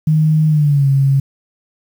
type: tone with pitch glide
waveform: sine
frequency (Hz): 155.56 to 137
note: D#3 to C#3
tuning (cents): 0 to -20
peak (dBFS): -9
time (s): 0.07-1.2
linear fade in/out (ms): 5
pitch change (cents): -220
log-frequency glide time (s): 0.48-0.88
effects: 7-bit